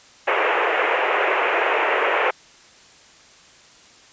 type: band-pass noise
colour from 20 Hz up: pink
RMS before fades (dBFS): -20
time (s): 0.27-2.31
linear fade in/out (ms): 10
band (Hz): 390 to 2700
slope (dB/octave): 48
effects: white hiss -49 dBFS RMS until 4.12 s + resampled to 16000 Hz